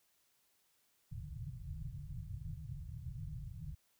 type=low-pass noise; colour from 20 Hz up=white; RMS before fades=-45 dBFS; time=1.11-3.75 s; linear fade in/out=10 ms; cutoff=160 Hz; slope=96 dB/octave; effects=white hiss -75 dBFS RMS until 3.99 s